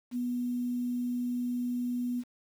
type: tone with quantisation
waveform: sine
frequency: 244.9 Hz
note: B3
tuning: 14 cents flat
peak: -29 dBFS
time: 0.11-2.24 s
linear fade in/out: 50 ms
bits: 9
effects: none